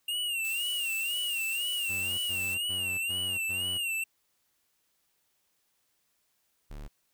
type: tone with vibrato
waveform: square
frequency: 2794 Hz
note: F7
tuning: in tune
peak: -30 dBFS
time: 0.08-4.04 s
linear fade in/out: 5 ms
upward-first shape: sine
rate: 2 Hz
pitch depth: 97 cents each way
type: noise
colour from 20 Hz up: blue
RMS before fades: -43 dBFS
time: 0.44-2.55 s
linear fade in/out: 10 ms
type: tone bursts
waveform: sawtooth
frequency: 92.5 Hz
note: F#2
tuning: in tune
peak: -38 dBFS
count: 5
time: 1.89-3.78 s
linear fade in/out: 10 ms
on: 290 ms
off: 110 ms
type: tone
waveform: square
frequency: 36.71 Hz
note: D1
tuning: in tune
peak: -40 dBFS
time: 6.7-6.88 s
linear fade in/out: 10 ms
effects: white hiss -74 dBFS RMS until 7.13 s